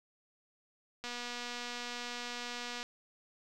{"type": "click train", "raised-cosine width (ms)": 0.2, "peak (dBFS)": -24, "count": 434, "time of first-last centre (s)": [1.04, 2.829], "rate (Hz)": 242, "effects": []}